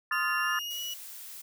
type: chord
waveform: sine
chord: F dominant seventh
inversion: second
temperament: equal with one note detuned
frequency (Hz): 1046.5 / 1244.5 / 1396.9 / 1741.8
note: C6 / Eb6 / F6 / A6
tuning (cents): 0 / 0 / 0 / -18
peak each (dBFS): -36 / -32 / -34 / -30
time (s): 0.11-0.59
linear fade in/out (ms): 2
type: tone with pitch glide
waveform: 35% pulse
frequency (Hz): 2769 to 2925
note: F7 to F#7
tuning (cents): -15 to -21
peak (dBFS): -32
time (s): 0.12-0.94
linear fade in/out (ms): 5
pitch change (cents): +94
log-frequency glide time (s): 0.39-0.81
type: noise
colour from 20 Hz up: blue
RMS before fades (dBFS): -44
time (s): 0.7-1.42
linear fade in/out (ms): 10
effects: none